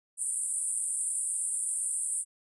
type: band-pass noise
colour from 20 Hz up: white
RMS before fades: -32 dBFS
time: 0.17-2.25 s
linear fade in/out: 50 ms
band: 8400 to 9600 Hz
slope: 96 dB/octave
effects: none